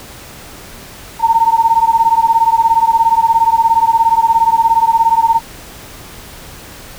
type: beating tone pair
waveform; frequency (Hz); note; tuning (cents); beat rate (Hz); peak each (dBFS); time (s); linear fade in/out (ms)
sine; 903 / 920; A5 / A#5; +45 / -23; 17; -11; 1.19-5.41; 50
effects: pink hiss -34 dBFS RMS until 6.98 s